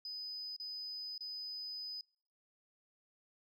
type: tone with dropouts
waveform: sine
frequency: 5000 Hz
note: D#8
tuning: 8 cents sharp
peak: -40 dBFS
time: 0.05-2.01 s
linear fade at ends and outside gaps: 2 ms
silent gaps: 0.564-0.599 / 1.179-1.207 s
effects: noise-tail reverb RT60 0.5 s tail -25 dB re dry + tanh soft clip ceiling -37 dBFS